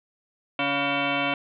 sine tone with frequency modulation, 987.8 Hz, B5, in tune, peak -22 dBFS, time 0.59-1.34 s, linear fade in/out 2 ms, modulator 423 Hz, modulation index 4.8, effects none

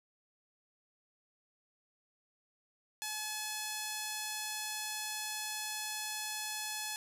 5% pulse tone, 855 Hz, A5, 50 cents flat, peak -25 dBFS, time 3.02-6.96 s, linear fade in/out 0 ms, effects none

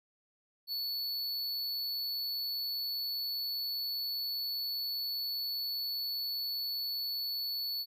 square tone, 4435 Hz, C#8, in tune, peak -34 dBFS, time 0.67-7.86 s, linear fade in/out 50 ms, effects none

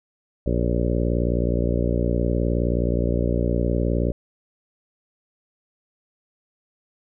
harmonic tone with a mistuned harmonic, 59.3 Hz, A#1, 30 cents sharp, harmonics 1 / 2 / 3 / 4 / 5 / 6 / 7 / 8 / 9 / 10, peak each -23 / -26 / -28 / -29 / -30 / -31 / -31 / -32 / -33 / -33 dBFS, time 0.46-4.12 s, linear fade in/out 5 ms, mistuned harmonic 10, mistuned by -41 cents, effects none

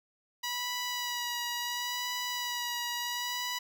10% pulse tone with vibrato, 973 Hz, B5, 26 cents flat, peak -24 dBFS, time 0.43-3.59 s, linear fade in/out 10 ms, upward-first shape sine, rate 0.72 Hz, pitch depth 21 cents each way, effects none

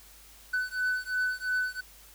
triangle beating tone pair, 1500 / 1502.9 Hz, F#6 / F#6, +23 / +27 cents, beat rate 2.9 Hz, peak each -29 dBFS, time 0.53-1.81 s, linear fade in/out 10 ms, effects added 50 Hz sine -57 dBFS peak until 2.14 s + white hiss -54 dBFS RMS until 2.14 s

